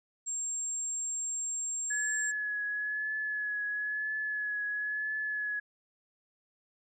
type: tone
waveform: sine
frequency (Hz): 7459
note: A#8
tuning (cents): 0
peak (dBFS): -32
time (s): 0.26-2.32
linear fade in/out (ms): 20
type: tone with vibrato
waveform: sine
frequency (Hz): 1700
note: G#6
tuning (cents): +40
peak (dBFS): -31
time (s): 1.9-5.6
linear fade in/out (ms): 10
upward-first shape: triangle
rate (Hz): 1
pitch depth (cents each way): 28
effects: none